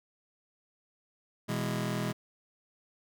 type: chord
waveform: sawtooth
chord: E major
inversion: second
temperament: just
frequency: 123.61 / 164.81 / 206 Hz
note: B2 / E3 / G#3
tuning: +2 / 0 / -14 cents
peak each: -31 dBFS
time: 1.48-2.13 s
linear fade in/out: 20 ms
effects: none